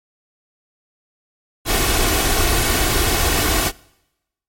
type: noise with comb filter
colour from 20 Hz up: pink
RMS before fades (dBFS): -17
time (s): 1.65-3.72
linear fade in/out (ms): 50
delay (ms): 2.7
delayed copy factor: +0.55
effects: noise-tail reverb RT60 0.9 s tail -24 dB re dry + MP3 64 kbps

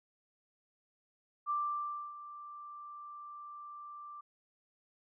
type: tone with ADSR envelope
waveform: sine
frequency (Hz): 1178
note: D6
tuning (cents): +5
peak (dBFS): -30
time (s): 1.46-4.21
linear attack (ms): 41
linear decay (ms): 630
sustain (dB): -15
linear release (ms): 7
effects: none

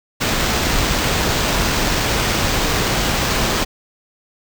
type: noise with sample-and-hold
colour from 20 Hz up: pink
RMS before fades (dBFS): -18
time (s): 0.2-3.65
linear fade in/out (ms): 20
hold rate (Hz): 11025
effects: none

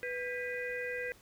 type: harmonic tone with a mistuned harmonic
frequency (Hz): 493.9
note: B4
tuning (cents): 0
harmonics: 1 / 3 / 4 / 5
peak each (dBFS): -38 / -41 / -40 / -45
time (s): 0.03-1.12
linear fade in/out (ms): 0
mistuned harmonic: 3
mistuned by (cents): +140
effects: pink hiss -60 dBFS RMS until 1.21 s

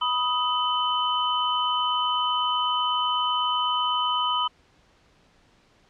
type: tone cluster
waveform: sine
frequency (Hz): 982 / 1254 / 3034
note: B5 / D#6 / F#7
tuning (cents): -10 / +13 / +43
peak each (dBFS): -26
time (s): 0.01-4.48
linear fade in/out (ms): 10
effects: pink hiss -60 dBFS RMS until 5.89 s + low-pass 5000 Hz 12 dB/octave

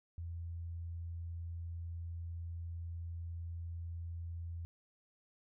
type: tone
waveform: sine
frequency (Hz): 84.5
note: E2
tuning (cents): +43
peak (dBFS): -40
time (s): 0.18-4.65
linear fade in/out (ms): 0
effects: none

